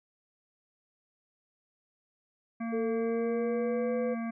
harmonic tone, 229.3 Hz, A#3, 28 cents flat, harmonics 1 / 3 / 5 / 7 / 9 / 10, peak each -32 / -42 / -46 / -49 / -51 / -52 dBFS, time 2.6-4.31 s, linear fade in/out 10 ms
sine tone with pitch glide, 449.3 to 498.5 Hz, A4 to B4, +36 to +16 cents, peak -29 dBFS, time 2.72-4.15 s, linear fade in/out 20 ms, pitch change +180 cents, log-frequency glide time 2.89-3.94 s
effects none

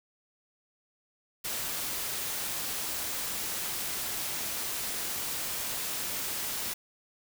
white noise, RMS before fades -34 dBFS, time 1.44-6.74 s, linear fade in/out 10 ms, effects none

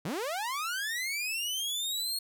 sawtooth linear sweep, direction up, 130.81 to 4327 Hz, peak -28 dBFS, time 0.05-2.19 s, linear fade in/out 5 ms, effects none

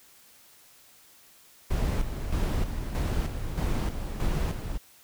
brown noise with tremolo, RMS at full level -26 dBFS, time 1.7-4.78 s, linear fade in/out 10 ms, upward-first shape square, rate 1.6 Hz, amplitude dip 55%, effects white hiss -56 dBFS RMS until 5.03 s

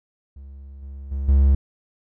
triangle tone with level steps, 68.6 Hz, C#2, 17 cents flat, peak -35 / -31 / -21 / -10 dBFS, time 0.36-1.55 s, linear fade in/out 5 ms, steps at 0.82 / 1.11 / 1.28 s, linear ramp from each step 10 ms, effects none

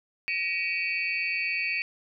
sine tone cluster, 1905 / 2284 / 2500 / 2676 / 4511 Hz, A#6 / D7 / D#7 / E7 / C#8, +37 / -49 / +8 / +25 / +29 cents, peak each -38 / -31 / -30 / -33 / -39 dBFS, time 0.28-1.82 s, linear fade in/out 0 ms, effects none

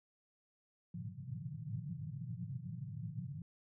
pink band-pass noise, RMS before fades -44 dBFS, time 0.94-3.42 s, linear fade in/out 2 ms, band 100 to 180 Hz, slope 96 dB/octave, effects none

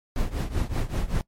brown noise with tremolo, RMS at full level -22 dBFS, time 0.16-1.21 s, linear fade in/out 0 ms, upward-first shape triangle, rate 5.2 Hz, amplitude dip 90%, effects noise-tail reverb RT60 0.1 s tail -21 dB re dry + MP3 64 kbps

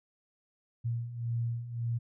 sine beating tone pair, 116.1 / 117.9 Hz, A#2 / A#2, -7 / +20 cents, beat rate 1.8 Hz, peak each -37 / -32 dBFS, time 0.84-1.99 s, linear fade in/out 20 ms, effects none

